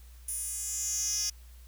10% pulse tone with high-pass filter sweep, 415.3 Hz, G#4, in tune, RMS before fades -33 dBFS, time 0.28-1.3 s, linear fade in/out 5 ms, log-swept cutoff 9900 to 5300 Hz, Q 4.4, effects added 60 Hz sine -48 dBFS peak until 1.67 s + white hiss -61 dBFS RMS until 1.67 s

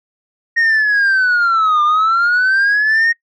sine linear two-way sweep, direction down then up, 1864.7 to 1192 to 1864.7 Hz, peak -8 dBFS, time 0.56-3.13 s, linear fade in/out 20 ms, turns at 1.83 s, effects noise-tail reverb RT60 0.1 s tail -18 dB re dry + tanh soft clip ceiling -9 dBFS

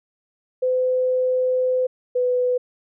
sine tone pair in turn, 509 / 497.9 Hz, C5 / B4, -48 / +14 cents, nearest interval unison, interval 38 cents, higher first, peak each -17 dBFS, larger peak neither, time 0.62-1.87 / 2.15-2.58 s, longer first, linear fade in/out 10 ms, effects none

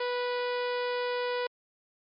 harmonic tone, 491.4 Hz, B4, 9 cents flat, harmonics 1 / 2 / 3 / 4 / 5 / 6 / 7 / 8 / 9 / 10, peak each -30 / -36 / -40 / -42 / -44 / -46 / -47 / -48 / -49 / -50 dBFS, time 0-1.47 s, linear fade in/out 5 ms, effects Opus 32 kbps

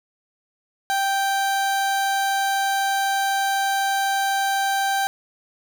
30% pulse tone, 784 Hz, G5, in tune, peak -17 dBFS, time 0.9-5.07 s, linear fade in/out 0 ms, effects none

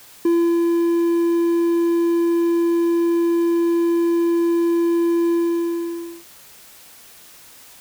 triangle tone with ADSR envelope, 339.2 Hz, E4, 50 cents sharp, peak -11 dBFS, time 0.25-6.24 s, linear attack 4 ms, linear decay 320 ms, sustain -2 dB, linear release 910 ms, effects white hiss -45 dBFS RMS until 7.8 s

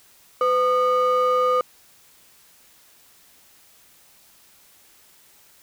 triangle ring-modulated tone, 864 Hz, A5, 32 cents flat, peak -11 dBFS, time 0.41-1.61 s, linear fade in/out 2 ms, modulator 359 Hz, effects tanh soft clip ceiling -9 dBFS + white hiss -54 dBFS RMS until 5.62 s

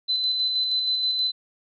sine tone with tremolo, 4030 Hz, B7, 34 cents sharp, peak -20 dBFS, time 0.08-1.32 s, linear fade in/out 20 ms, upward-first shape square, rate 6.3 Hz, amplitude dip 30%, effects none

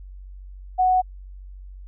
sine tone, 740 Hz, F#5, in tune, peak -15 dBFS, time 0.78-1.02 s, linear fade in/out 20 ms, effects added 47 Hz sine -37 dBFS peak until 1.87 s

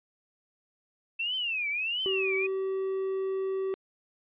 sine tone with vibrato, 2648 Hz, E7, 7 cents sharp, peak -28 dBFS, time 1.19-2.47 s, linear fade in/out 10 ms, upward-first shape triangle, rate 1.5 Hz, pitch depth 280 cents each way
triangle tone, 383.5 Hz, G4, 38 cents flat, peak -26 dBFS, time 2.06-3.74 s, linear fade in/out 0 ms
effects resampled to 8000 Hz

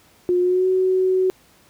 sine tone with pitch glide, 357.8 to 373.4 Hz, F4 to F#4, +42 to +16 cents, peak -15 dBFS, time 0.29-1.3 s, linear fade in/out 0 ms, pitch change +74 cents, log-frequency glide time 0.41-0.67 s, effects pink hiss -54 dBFS RMS until 1.69 s + high-pass 60 Hz 12 dB/octave

